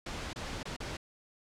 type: noise with dropouts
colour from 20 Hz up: pink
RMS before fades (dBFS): -39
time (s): 0.06-0.97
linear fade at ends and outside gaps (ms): 5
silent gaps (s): 0.332-0.359 / 0.631-0.654 / 0.765-0.802
effects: low-pass 6000 Hz 12 dB/octave